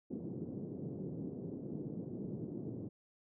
pink band-pass noise, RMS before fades -43 dBFS, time 0.1-2.89 s, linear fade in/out 10 ms, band 130 to 390 Hz, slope 24 dB/octave, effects none

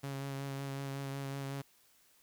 sawtooth tone with vibrato, 137.7 Hz, C#3, 11 cents flat, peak -34 dBFS, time 0.03-1.62 s, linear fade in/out 10 ms, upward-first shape sine, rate 5.4 Hz, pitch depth 17 cents each way, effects white hiss -67 dBFS RMS until 2.22 s

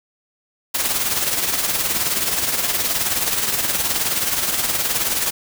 white noise with tremolo, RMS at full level -18 dBFS, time 0.74-5.31 s, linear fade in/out 10 ms, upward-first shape triangle, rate 19 Hz, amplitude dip 60%, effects none

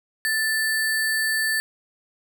sine tone with sample-and-hold, 1760 Hz, A6, in tune, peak -20 dBFS, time 0.25-1.6 s, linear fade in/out 0 ms, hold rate 6300 Hz, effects none

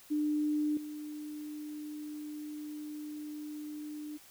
sine tone with level steps, 300 Hz, D4, 37 cents sharp, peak -28 / -39 dBFS, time 0.1-4.18 s, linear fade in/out 20 ms, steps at 0.77 s, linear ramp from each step 2 ms, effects white hiss -57 dBFS RMS until 4.3 s

